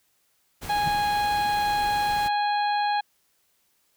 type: noise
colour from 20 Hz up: pink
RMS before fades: -37 dBFS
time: 0.61-2.29 s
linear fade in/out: 20 ms
type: harmonic tone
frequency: 827 Hz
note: G#5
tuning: 8 cents flat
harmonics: 1 / 2 / 3 / 4 / 5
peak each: -22 / -32 / -38 / -39 / -36 dBFS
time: 0.69-3.01 s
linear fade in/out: 10 ms
type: tone with exponential growth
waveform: sine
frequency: 150.8 Hz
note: D3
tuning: 46 cents sharp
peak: -23 dBFS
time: 0.8-0.88 s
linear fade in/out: 2 ms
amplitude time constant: 16 ms
effects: white hiss -68 dBFS RMS until 3.96 s